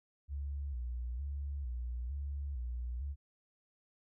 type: tone with vibrato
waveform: sine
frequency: 65.41 Hz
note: C2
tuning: in tune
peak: -36 dBFS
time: 0.28-3.16 s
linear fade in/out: 50 ms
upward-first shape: square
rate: 1.1 Hz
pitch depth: 130 cents each way
effects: none